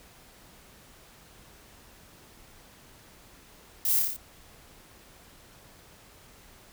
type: noise with echo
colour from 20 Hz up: violet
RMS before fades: -27 dBFS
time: 3.85-3.99 s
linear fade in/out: 2 ms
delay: 29 ms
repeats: 6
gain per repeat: -2 dB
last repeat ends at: 4.164 s
effects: pink hiss -54 dBFS RMS until 6.72 s